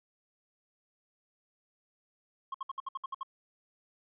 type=tone bursts; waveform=triangle; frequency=1075 Hz; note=C6; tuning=47 cents sharp; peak=-32 dBFS; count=9; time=2.52-3.232 s; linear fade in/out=5 ms; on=24 ms; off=62 ms; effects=resampled to 8000 Hz